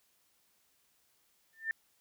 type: tone with exponential growth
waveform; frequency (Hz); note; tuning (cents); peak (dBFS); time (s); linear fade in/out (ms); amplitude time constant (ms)
sine; 1793; A6; +32; -27; 1.53-1.71; 1; 37
effects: white hiss -72 dBFS RMS until 2 s